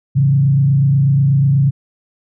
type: tone with frequency modulation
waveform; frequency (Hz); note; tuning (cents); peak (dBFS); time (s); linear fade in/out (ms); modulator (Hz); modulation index
sine; 137.7; C#3; -11; -9; 0.15-1.71; 20; 28.2; 0.57
effects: none